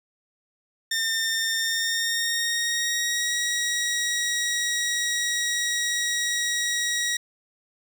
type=tone with pitch glide; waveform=15% pulse; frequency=1811 to 1905.4 Hz; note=A6 to A#6; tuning=+49 to +37 cents; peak=-17 dBFS; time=0.91-7.17 s; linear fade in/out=5 ms; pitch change=+88 cents; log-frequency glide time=1.54-3.35 s; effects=none